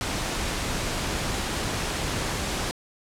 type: noise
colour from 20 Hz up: pink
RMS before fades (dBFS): -28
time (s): 0.01-2.71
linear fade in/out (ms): 0
effects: low-pass 9000 Hz 12 dB/octave